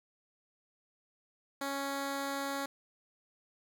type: tone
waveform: 10% pulse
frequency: 277.2 Hz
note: C#4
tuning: in tune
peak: -26 dBFS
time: 1.61-2.66 s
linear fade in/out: 5 ms
effects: none